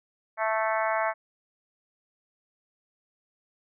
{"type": "harmonic tone", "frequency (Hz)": 220, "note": "A3", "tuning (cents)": 0, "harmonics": [3, 4, 5, 6, 7, 8, 9, 10], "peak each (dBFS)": [-28, -30, -32, -34, -35, -36, -37, -38], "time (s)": [0.37, 1.14], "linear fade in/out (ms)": 50, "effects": []}